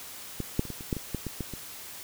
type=clicks; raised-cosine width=3 ms; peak=-18 / -11 / -28 / -23 / -28 / -14 / -21 / -17 / -20 / -19 / -24 dBFS; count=11; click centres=0.403 / 0.594 / 0.653 / 0.703 / 0.808 / 0.928 / 0.967 / 1.147 / 1.267 / 1.407 / 1.537 s; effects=white hiss -43 dBFS RMS until 2.03 s